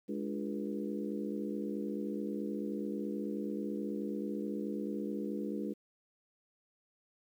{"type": "harmonic tone with a mistuned harmonic", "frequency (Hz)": 69.3, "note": "C#2", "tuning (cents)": 0, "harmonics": [3, 4, 5, 6, 7], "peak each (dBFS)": [-38, -40, -42, -44, -45], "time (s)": [0.08, 5.74], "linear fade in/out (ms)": 20, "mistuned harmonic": 4, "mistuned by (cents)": 94, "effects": ["11-bit"]}